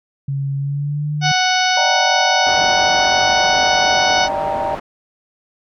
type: tone with pitch glide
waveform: sine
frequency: 138.4 to 149.19 Hz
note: C#3 to D3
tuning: -2 to +28 cents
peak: -18 dBFS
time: 0.28-1.32 s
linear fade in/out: 5 ms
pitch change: +130 cents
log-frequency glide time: 0.56-1.08 s
type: harmonic tone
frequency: 740 Hz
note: F#5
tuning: in tune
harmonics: 1 / 2 / 3 / 4 / 5 / 6 / 7 / 8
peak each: -17 / -20 / -22 / -23 / -24 / -25 / -25 / -26 dBFS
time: 1.21-4.29 s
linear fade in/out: 50 ms
type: chord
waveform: sine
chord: Eb major seventh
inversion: third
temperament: equal with one note detuned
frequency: 587.3 / 633.1 / 784 / 932.3 Hz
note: D5 / Eb5 / G5 / Bb5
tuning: 0 / +30 / 0 / 0 cents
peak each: -24 / -26 / -22 / -23 dBFS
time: 1.77-4.75 s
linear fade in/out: 2 ms
type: low-pass noise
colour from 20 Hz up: white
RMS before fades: -29 dBFS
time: 2.46-4.8 s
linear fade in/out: 10 ms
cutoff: 1000 Hz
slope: 12 dB/octave
effects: none